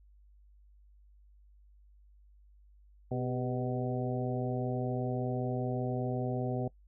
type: harmonic tone with a mistuned harmonic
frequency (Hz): 125.1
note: B2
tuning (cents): +23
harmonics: 1 / 2 / 3 / 4 / 5 / 6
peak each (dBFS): -34 / -37 / -39 / -40 / -41 / -42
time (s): 3.11-6.68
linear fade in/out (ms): 5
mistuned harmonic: 3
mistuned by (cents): +59
effects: noise-tail reverb RT60 0.1 s tail -21 dB re dry + added 50 Hz sine -57 dBFS peak until 6.87 s